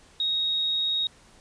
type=tone; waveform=sine; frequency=3761 Hz; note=A#7; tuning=15 cents sharp; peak=-23 dBFS; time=0.2-1.07 s; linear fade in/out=2 ms; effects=pink hiss -55 dBFS RMS until 1.4 s + resampled to 22050 Hz